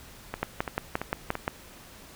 two click trains, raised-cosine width 0.5 ms, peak -16 / -11 dBFS, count 4 / 7, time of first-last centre 0.34-1.354 / 0.43-1.479 s, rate 2.96 / 5.72 Hz, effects pink hiss -49 dBFS RMS until 2.15 s

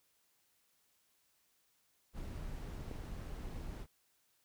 brown noise, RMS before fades -44 dBFS, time 2.13-3.87 s, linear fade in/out 50 ms
click, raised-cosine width 2 ms, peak -31 dBFS, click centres 2.913 s
effects white hiss -75 dBFS RMS until 4.44 s

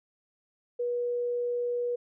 sine tone, 484.1 Hz, B4, 35 cents flat, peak -27 dBFS, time 0.79-1.96 s, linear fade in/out 10 ms, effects none

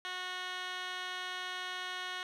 15% pulse tone with band-pass filter, 365.9 Hz, F#4, 19 cents flat, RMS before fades -40 dBFS, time 0.05-2.23 s, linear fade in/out 0 ms, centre 2500 Hz, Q 2.7, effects none

